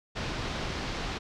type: low-pass noise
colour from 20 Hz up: pink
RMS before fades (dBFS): -34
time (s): 0.15-1.19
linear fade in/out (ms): 20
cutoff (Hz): 5300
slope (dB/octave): 24
effects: none